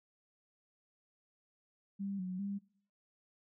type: tone with pitch steps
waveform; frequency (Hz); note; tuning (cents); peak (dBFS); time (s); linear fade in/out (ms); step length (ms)
sine; 197.9 / 183.9 / 199.7; G3 / F#3 / G3; +17 / -10 / +32; -36; 1.99-2.59; 20; 200
effects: noise-tail reverb RT60 0.6 s tail -23 dB re dry